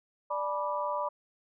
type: harmonic tone with a mistuned harmonic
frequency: 196 Hz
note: G3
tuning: in tune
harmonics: 3 / 4 / 5 / 6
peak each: -34 / -42 / -32 / -37 dBFS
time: 0.3-1.09 s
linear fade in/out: 10 ms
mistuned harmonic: 4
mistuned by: +150 cents
effects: none